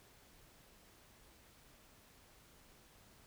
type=silence; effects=pink hiss -64 dBFS RMS until 3.26 s